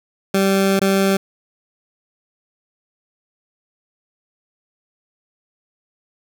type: tone with dropouts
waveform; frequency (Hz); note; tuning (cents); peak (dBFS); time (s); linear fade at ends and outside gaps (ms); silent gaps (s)
20% pulse; 194.5; G3; -13; -9; 0.34-1.17; 5; 0.794-0.814
effects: none